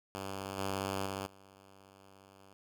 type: tone with level steps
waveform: 5% pulse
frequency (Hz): 97.2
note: G2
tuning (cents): -14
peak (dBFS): -28 / -23 / -26 / -46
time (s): 0.15-2.53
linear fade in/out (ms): 0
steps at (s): 0.58 / 1.06 / 1.26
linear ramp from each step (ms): 5
effects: none